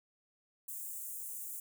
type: high-pass noise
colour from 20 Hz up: white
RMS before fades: -43 dBFS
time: 0.68-1.6 s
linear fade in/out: 5 ms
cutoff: 7200 Hz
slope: 48 dB/octave
effects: none